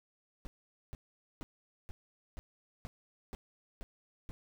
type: noise bursts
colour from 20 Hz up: brown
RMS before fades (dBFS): -42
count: 9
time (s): 0.45-4.31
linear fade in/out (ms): 0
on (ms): 20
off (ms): 460
effects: none